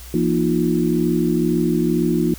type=tone cluster; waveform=sine; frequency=170.3 / 236.8 / 310.1 / 352.2 Hz; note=F3 / A#3 / D#4 / F4; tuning=-43 / +27 / -6 / +15 cents; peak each=-21 dBFS; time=0.14-2.34 s; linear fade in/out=2 ms; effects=added 60 Hz sine -36 dBFS peak until 2.38 s + white hiss -41 dBFS RMS until 2.38 s